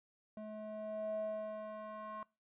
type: tone with band-pass filter sweep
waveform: square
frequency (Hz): 214.5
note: A3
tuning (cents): -44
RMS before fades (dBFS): -43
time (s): 0.37-2.23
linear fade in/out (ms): 2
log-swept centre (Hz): 460 to 1000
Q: 5.8
effects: noise-tail reverb RT60 0.3 s tail -23 dB re dry + resampled to 8000 Hz